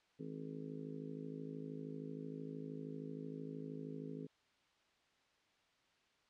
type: harmonic tone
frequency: 53 Hz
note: G#1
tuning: 36 cents sharp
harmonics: 3 / 4 / 5 / 6 / 7 / 8 / 9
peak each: -49 / -55 / -48 / -58 / -59 / -51 / -58 dBFS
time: 0.19-4.27 s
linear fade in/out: 10 ms
effects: white hiss -74 dBFS RMS until 6.29 s + low-pass 4000 Hz 12 dB/octave